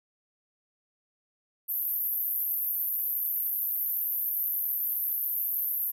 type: band-pass noise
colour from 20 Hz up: white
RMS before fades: -30 dBFS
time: 1.68-5.92 s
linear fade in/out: 20 ms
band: 12000 to 14000 Hz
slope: 96 dB/octave
effects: none